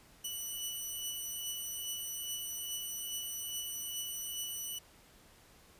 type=beating tone pair; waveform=10% pulse; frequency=2960 / 2962.4 Hz; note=F#7 / F#7; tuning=0 / +1 cents; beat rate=2.4 Hz; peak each=-37 / -30 dBFS; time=0.24-4.79 s; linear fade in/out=10 ms; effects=pink hiss -61 dBFS RMS until 5.79 s + resampled to 32000 Hz